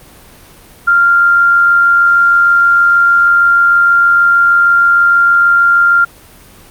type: tone with amplitude modulation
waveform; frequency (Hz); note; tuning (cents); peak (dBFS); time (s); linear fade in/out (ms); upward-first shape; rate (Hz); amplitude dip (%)
sine; 1392; F6; -6; -4; 0.87-6.05; 10; sine; 86.4; 25
effects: pink hiss -39 dBFS RMS until 6.7 s + Opus 32 kbps